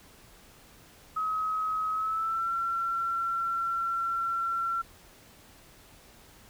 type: tone with pitch glide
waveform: sine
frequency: 1274 to 1357.6 Hz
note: D#6 to F6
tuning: +41 to -49 cents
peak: -27 dBFS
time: 1.16-4.82 s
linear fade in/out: 10 ms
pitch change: +110 cents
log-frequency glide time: 1.92-2.49 s
effects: pink hiss -55 dBFS RMS until 6.49 s